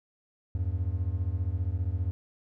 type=beating tone pair; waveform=triangle; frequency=82.1 / 97.1 Hz; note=E2 / G2; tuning=-6 / -16 cents; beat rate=15 Hz; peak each=-28 dBFS; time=0.55-2.11 s; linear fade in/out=0 ms; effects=none